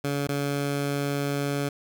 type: tone with dropouts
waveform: 15% pulse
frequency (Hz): 142.1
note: C#3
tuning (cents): +43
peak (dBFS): -19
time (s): 0.04-1.69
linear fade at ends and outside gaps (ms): 5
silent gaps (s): 0.273-0.288
effects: none